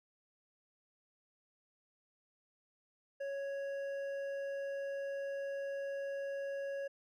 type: tone with hard clipping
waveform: sine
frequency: 554.4 Hz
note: C#5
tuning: in tune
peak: -39 dBFS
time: 3.2-6.88 s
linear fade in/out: 10 ms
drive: 7 dB
effects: none